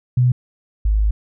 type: tone pair in turn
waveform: sine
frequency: 124.7 / 52.43 Hz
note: B2 / G#1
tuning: +17 / +17 cents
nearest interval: octave + minor third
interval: 1500 cents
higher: first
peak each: -11 / -13 dBFS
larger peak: first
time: 0.17-0.32 / 0.85-1.11 s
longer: second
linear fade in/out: 5 ms
effects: none